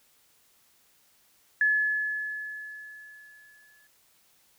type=tone with exponential decay; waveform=sine; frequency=1712 Hz; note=A6; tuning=48 cents flat; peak=-19 dBFS; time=1.61-3.87 s; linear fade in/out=2 ms; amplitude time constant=490 ms; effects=white hiss -64 dBFS RMS until 4.58 s